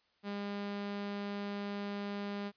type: tone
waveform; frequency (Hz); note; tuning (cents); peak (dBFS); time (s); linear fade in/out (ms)
sawtooth; 202.5; G#3; -43; -33; 0.23-2.52; 50
effects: white hiss -73 dBFS RMS until 2.56 s + resampled to 11025 Hz